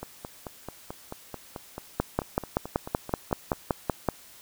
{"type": "two click trains", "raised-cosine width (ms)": 1, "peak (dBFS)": [-21, -9], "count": [17, 12], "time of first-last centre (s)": [[0.03, 3.531], [2, 4.087]], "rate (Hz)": [4.57, 5.27], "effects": ["white hiss -51 dBFS RMS until 4.41 s"]}